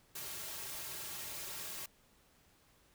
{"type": "noise with comb filter", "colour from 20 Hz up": "white", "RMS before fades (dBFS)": -44, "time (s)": [0.15, 1.86], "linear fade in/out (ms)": 5, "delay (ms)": 4, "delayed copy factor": -0.7, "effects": ["pink hiss -68 dBFS RMS until 2.94 s"]}